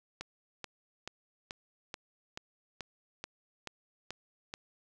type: click train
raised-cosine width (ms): 0.2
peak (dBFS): -22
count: 11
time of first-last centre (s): 0.21-4.539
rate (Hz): 2.31
effects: none